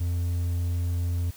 triangle tone, 86.8 Hz, F2, 10 cents flat, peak -22 dBFS, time 0-1.31 s, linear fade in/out 10 ms, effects white hiss -50 dBFS RMS until 1.36 s

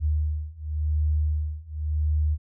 sine beating tone pair, 75.7 / 76.61 Hz, D#2 / D#2, -47 / -26 cents, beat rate 0.91 Hz, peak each -26 / -25 dBFS, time 0-2.38 s, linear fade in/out 50 ms, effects none

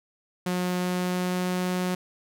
sawtooth tone with pitch glide, 180.4 to 181.86 Hz, F#3 to F#3, -44 to -30 cents, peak -21 dBFS, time 0.46-1.95 s, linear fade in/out 5 ms, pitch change +14 cents, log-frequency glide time 0.85-1.63 s, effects none

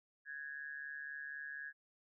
sine tone with amplitude modulation, 1661.2 Hz, G#6, in tune, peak -40 dBFS, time 0.25-1.73 s, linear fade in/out 50 ms, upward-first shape sine, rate 144 Hz, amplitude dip 75%, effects none

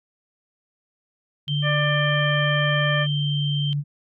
sine tone with pitch glide, 146.1 to 144.76 Hz, D3 to D3, -9 to -25 cents, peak -21 dBFS, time 1.47-3.84 s, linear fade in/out 50 ms, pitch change -16 cents, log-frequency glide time 3.06-3.64 s
sine tone, 3136 Hz, G7, in tune, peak -27 dBFS, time 1.48-3.73 s, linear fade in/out 0 ms
harmonic tone, 594 Hz, D5, 20 cents sharp, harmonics 1 / 2 / 3 / 4, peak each -26 / -29 / -24 / -32 dBFS, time 1.62-3.07 s, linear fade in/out 50 ms
effects none

